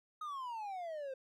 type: exponential sweep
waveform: triangle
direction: down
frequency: 1266 to 517 Hz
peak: -38 dBFS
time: 0.21-1.14 s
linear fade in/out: 5 ms
effects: none